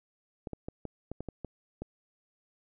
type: clicks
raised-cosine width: 2 ms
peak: -24 dBFS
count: 9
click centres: 0.472 / 0.533 / 0.685 / 0.853 / 1.116 / 1.206 / 1.287 / 1.447 / 1.82 s
effects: none